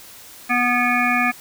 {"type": "harmonic tone with a mistuned harmonic", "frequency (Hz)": 244.8, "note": "B3", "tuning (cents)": -15, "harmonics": [1, 3, 5, 7, 9, 10], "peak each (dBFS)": [-23, -23, -23, -23, -23, -23], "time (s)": [0.49, 1.32], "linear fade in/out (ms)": 20, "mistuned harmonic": 10, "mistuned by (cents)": -15, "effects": ["white hiss -42 dBFS RMS until 1.4 s"]}